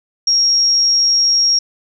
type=tone; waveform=sine; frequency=5588 Hz; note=F8; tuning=in tune; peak=-10 dBFS; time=0.27-1.59 s; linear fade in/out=5 ms; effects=none